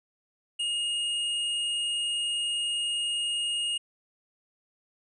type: tone with hard clipping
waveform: triangle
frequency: 2855 Hz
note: F7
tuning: 37 cents sharp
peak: -28 dBFS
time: 0.59-3.78 s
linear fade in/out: 10 ms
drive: 18 dB
effects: resampled to 22050 Hz

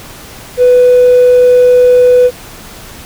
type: tone with hard clipping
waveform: sine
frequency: 496.2 Hz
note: B4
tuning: 8 cents sharp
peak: -3 dBFS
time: 0.57-2.31 s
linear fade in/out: 50 ms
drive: 1 dB
effects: pink hiss -31 dBFS RMS until 3.05 s

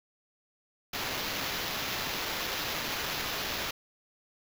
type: noise with sample-and-hold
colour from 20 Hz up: violet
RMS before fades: -34 dBFS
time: 0.93-3.71 s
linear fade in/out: 5 ms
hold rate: 8820 Hz
effects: none

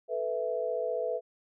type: chord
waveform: sine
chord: A suspended second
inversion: none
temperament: just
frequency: 440 / 495 / 660 Hz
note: A4 / B4 / E5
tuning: 0 / +4 / +2 cents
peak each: -35 / -32 / -33 dBFS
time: 0.08-1.21 s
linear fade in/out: 50 ms
effects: none

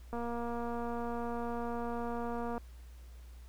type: click train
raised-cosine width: 1 ms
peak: -26 dBFS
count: 579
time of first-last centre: 0.13-2.579 s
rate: 236 Hz
effects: added 60 Hz sine -48 dBFS peak until 3.48 s + pink hiss -64 dBFS RMS until 3.48 s

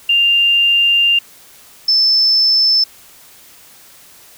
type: tone pair in turn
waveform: sine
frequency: 2794 / 5274 Hz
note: F7 / E8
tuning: 0 / 0 cents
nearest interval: major seventh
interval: 1100 cents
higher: second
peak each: -9 dBFS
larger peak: neither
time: 0.09-1.19 / 1.88-2.84 s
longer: first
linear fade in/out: 5 ms
effects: white hiss -43 dBFS RMS until 4.37 s

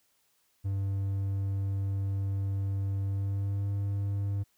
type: tone with pitch glide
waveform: triangle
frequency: 98 to 99.89 Hz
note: G2 to G2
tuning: 0 to +33 cents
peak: -26 dBFS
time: 0.64-4.44 s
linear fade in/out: 20 ms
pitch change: +33 cents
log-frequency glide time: 3.05-3.69 s
effects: white hiss -71 dBFS RMS until 4.57 s

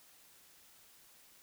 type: silence
effects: white hiss -62 dBFS RMS until 1.42 s

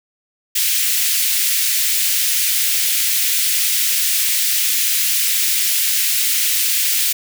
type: high-pass noise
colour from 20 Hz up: white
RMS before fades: -17 dBFS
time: 0.55-7.13 s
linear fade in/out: 10 ms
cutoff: 2000 Hz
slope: 24 dB/octave
effects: none

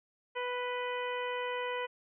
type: harmonic tone with a mistuned harmonic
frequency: 493.9 Hz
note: B4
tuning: in tune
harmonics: 1 / 2 / 3 / 4 / 5 / 6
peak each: -36 / -38 / -44 / -42 / -45 / -46 dBFS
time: 0.35-1.87 s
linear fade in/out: 20 ms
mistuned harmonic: 6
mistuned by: +31 cents
effects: none

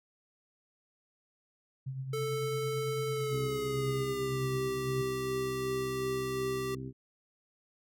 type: tone with tremolo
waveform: sine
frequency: 132.6 Hz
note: C3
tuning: 23 cents sharp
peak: -33 dBFS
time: 1.86-5.02 s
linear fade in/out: 10 ms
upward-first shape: triangle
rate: 9 Hz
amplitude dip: 55%
type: tone with pitch glide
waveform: square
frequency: 440 to 389.7 Hz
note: A4 to G4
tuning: 0 to -10 cents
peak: -33 dBFS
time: 2.13-6.75 s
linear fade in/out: 5 ms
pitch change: -210 cents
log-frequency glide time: 3.09-4.49 s
type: harmonic tone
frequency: 65.41 Hz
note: C2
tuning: in tune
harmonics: 1 / 2 / 3 / 4 / 5 / 6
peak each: -52 / -40 / -51 / -43 / -49 / -46 dBFS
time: 3.3-6.93 s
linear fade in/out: 50 ms
effects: none

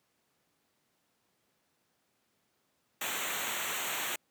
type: noise with comb filter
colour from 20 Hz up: pink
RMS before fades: -35 dBFS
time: 3.01-4.16 s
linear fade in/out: 5 ms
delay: 0.2 ms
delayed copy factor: -0.9
effects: pink hiss -75 dBFS RMS until 4.3 s + high-pass 150 Hz 12 dB/octave

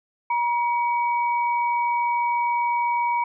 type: tone pair together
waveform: sine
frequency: 953.2 / 2267 Hz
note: A#5 / C#7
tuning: +38 / +38 cents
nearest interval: octave + minor third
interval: 1500 cents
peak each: -20 / -30 dBFS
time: 0.3-3.24 s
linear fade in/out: 5 ms
effects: none

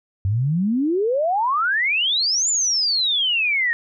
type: exponential two-way sweep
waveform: sine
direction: up then down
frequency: 92.5 to 7230 to 1826 Hz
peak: -17 dBFS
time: 0.25-3.73 s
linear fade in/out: 0 ms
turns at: 2.49 s
effects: none

